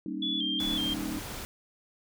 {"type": "chord", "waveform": "sine", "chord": "Eb dominant seventh", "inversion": "first", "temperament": "equal", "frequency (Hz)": [196, 233.1, 277.2, 311.1], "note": ["G3", "Bb3", "Db4", "Eb4"], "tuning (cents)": [0, 0, 0, 0], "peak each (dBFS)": [-38, -40, -37, -36], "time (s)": [0.06, 1.19], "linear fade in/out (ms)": 2}
{"type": "tone with vibrato", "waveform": "sine", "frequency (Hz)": 3302, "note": "G#7", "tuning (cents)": -11, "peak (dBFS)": -29, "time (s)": [0.22, 0.94], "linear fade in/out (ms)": 5, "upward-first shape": "square", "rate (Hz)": 2.7, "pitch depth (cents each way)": 64}
{"type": "noise", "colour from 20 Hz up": "pink", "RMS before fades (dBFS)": -39, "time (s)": [0.6, 1.45], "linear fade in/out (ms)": 0}
{"effects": []}